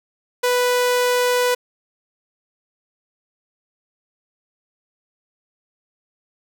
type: tone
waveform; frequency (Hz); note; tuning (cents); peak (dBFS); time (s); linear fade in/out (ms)
sawtooth; 493.9; B4; 0; -12; 0.43-1.55; 10
effects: none